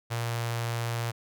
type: tone with notch filter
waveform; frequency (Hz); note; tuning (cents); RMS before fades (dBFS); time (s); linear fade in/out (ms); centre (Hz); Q
sawtooth; 116.8; A#2; +4; -31; 0.1-1.12; 20; 260; 0.6
effects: none